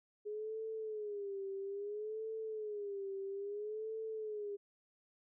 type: tone with vibrato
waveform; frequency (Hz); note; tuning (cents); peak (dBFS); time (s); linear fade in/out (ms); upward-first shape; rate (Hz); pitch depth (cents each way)
sine; 415.3; G#4; 0; -39; 0.25-4.57; 20; sine; 0.6; 110
effects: none